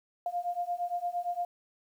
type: beating tone pair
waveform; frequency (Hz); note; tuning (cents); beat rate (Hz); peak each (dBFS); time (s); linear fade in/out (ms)
sine; 698.5 / 707.2; F5 / F5; 0 / +22; 8.7; -34 / -33; 0.26-1.45; 2
effects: 10-bit